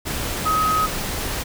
sine tone in noise, 1266 Hz, D#6, 30 cents sharp, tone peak -17 dBFS, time 0.45-0.87 s, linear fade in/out 20 ms, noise pink, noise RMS -26 dBFS, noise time 0.05-1.44 s, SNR +6 dB, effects none

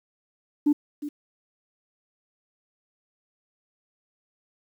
sine tone with echo, 293.7 Hz, D4, in tune, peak -15 dBFS, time 0.66-0.73 s, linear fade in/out 10 ms, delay 360 ms, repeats 1, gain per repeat -14 dB, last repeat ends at 1.09 s, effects tanh soft clip ceiling -13 dBFS + 9-bit

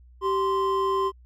triangle tone pair together, 387.7 / 1041 Hz, G4 / C6, -19 / -9 cents, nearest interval octave + perfect fourth, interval 1710 cents, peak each -22 dBFS, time 0.21-1.12 s, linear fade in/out 50 ms, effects added 61 Hz sine -48 dBFS peak until 1.25 s + MP3 96 kbps

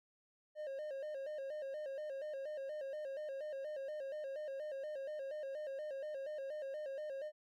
triangle tone with vibrato, 574 Hz, D5, 40 cents flat, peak -39 dBFS, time 0.55-7.32 s, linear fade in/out 50 ms, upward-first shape square, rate 4.2 Hz, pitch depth 100 cents each way, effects AAC 64 kbps

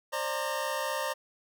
25% pulse tone cluster, 533 / 597 / 923 Hz, C5 / D5 / A#5, +32 / +28 / -17 cents, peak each -31 dBFS, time 0.12-1.14 s, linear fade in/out 20 ms, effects none

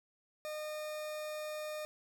40% pulse tone, 610 Hz, D#5, 34 cents flat, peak -38 dBFS, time 0.45-1.85 s, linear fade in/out 0 ms, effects none

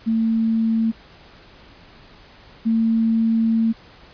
sine tone pair in turn, 224.7 / 225.6 Hz, A3 / A3, +37 / +44 cents, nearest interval unison, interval 7 cents, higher second, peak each -16 / -15 dBFS, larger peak second, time 0.06-0.92 / 2.65-3.73 s, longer second, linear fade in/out 20 ms, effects pink hiss -47 dBFS RMS until 4.13 s + resampled to 11025 Hz

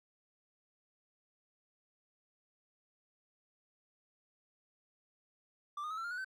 triangle tone with pitch steps, 1174.7 / 1228.1 / 1284 / 1342.4 / 1403.4 / 1467.3 / 1534 Hz, D6 / D#6 / E6 / E6 / F6 / F#6 / G6, 0 / -23 / -46 / +31 / +8 / -15 / -38 cents, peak -36 dBFS, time 5.77-6.246 s, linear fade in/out 5 ms, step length 68 ms, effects none

